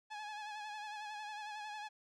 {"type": "tone with vibrato", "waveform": "sawtooth", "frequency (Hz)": 844, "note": "G#5", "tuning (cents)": 28, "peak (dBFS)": -39, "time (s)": [0.1, 1.89], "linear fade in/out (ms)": 20, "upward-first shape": "sine", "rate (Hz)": 11, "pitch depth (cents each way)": 43, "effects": ["low-pass 5000 Hz 12 dB/octave"]}